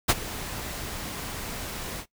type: noise with ADSR envelope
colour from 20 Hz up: pink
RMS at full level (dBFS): -17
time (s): 0.08-2.06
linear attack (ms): 19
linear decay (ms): 36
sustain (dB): -18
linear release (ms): 76
effects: noise-tail reverb RT60 0.1 s tail -18 dB re dry

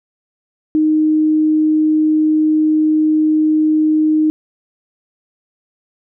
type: tone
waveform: sine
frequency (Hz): 309.7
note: D#4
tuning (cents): -8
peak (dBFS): -10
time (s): 0.75-4.3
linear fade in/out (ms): 0
effects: none

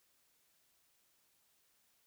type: silence
effects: white hiss -74 dBFS RMS until 2.06 s

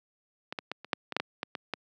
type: clicks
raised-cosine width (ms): 0.3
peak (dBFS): -19 / -17 / -17 / -27 / -9 / -18 / -10 / -13 / -15 / -18 / -15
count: 11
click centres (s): 0.525 / 0.588 / 0.716 / 0.846 / 0.932 / 1.123 / 1.166 / 1.2 / 1.431 / 1.552 / 1.737
effects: high-pass 200 Hz 12 dB/octave

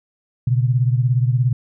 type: beating tone pair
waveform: sine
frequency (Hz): 121.4 / 138.4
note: B2 / C#3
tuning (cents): -29 / -2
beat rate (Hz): 17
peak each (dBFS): -15 / -20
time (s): 0.47-1.53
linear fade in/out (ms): 5
effects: none

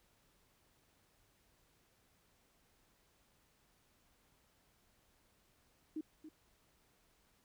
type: tone with echo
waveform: sine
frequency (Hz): 311.1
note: D#4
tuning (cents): 0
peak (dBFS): -38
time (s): 5.96-6.01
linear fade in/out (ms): 5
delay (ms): 280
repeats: 1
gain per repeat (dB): -11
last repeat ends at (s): 6.29
effects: pink hiss -73 dBFS RMS until 7.44 s

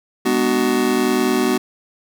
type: chord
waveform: square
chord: G# half-diminished seventh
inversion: none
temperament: just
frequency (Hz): 207.7 / 249.2 / 299 / 373.8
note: G#3 / B3 / D4 / F#4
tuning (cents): 0 / +16 / +31 / +18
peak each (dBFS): -25 / -20 / -24 / -20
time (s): 0.25-1.58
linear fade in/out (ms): 10
effects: none

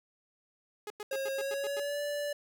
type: tone bursts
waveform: sawtooth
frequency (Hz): 418.9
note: G#4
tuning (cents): +15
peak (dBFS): -34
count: 8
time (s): 0.87-1.798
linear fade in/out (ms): 2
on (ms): 32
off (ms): 96
type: tone with pitch glide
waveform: square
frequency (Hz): 540 to 582.1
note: C#5 to D5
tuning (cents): -45 to -15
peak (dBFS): -33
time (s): 1.11-2.33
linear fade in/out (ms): 5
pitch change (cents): +130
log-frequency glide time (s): 1.33-2.01
effects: none

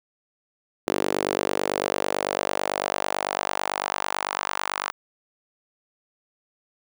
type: tone with high-pass filter sweep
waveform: sawtooth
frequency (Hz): 49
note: G1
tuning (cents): 0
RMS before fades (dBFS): -27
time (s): 0.87-4.92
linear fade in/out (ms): 0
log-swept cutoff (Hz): 370 to 1100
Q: 2
effects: none

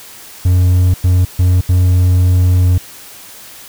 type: tone bursts at uneven times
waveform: triangle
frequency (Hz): 90.4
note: F#2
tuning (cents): -40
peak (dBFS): -5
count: 4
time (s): 0.45-0.94 / 1.04-1.25 / 1.39-1.61 / 1.69-2.78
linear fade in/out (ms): 5
effects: white hiss -35 dBFS RMS until 3.68 s

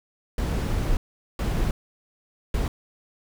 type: noise bursts at uneven times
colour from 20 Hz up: brown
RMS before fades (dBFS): -24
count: 3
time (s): 0.38-0.97 / 1.39-1.71 / 2.54-2.68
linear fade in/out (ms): 2
effects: none

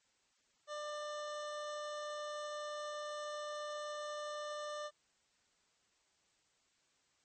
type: tone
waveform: 25% pulse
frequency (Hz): 596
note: D5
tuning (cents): +25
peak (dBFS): -37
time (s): 0.67-4.91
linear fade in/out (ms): 50
effects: white hiss -75 dBFS RMS until 7.24 s + MP3 32 kbps

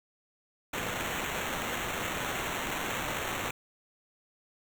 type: noise with sample-and-hold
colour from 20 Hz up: white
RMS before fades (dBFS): -34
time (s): 0.73-3.51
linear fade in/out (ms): 5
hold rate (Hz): 4900
effects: none

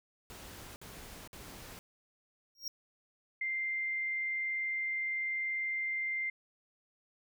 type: noise bursts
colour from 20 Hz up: pink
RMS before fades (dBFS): -49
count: 3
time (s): 0.3-1.79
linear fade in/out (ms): 0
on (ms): 460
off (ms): 55
type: tone with exponential growth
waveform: square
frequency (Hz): 5588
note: F8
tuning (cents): 0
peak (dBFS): -33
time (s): 2.55-2.68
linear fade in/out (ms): 2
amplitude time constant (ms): 28
type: tone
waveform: sine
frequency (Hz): 2093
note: C7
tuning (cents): 0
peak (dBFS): -32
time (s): 3.41-6.3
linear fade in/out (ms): 5
effects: none

